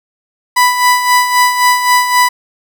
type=tone with tremolo; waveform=30% pulse; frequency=990 Hz; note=B5; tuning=4 cents sharp; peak=-3 dBFS; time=0.56-2.29 s; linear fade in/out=10 ms; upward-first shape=sine; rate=3.8 Hz; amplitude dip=60%; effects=none